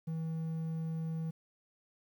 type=tone; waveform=triangle; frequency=161.7 Hz; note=E3; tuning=33 cents flat; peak=-32 dBFS; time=0.07-1.31 s; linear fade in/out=10 ms; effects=11-bit